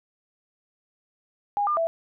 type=tone with pitch steps; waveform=sine; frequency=817 / 1202 / 662 Hz; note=G#5 / D6 / E5; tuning=-29 / +40 / +7 cents; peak=-21 dBFS; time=1.57-1.87 s; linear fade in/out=0 ms; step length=100 ms; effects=none